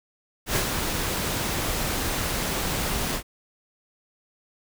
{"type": "noise with ADSR envelope", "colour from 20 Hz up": "pink", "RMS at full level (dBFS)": -22, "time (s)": [0.46, 3.23], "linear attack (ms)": 99, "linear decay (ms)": 83, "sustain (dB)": -5, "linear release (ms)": 82, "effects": []}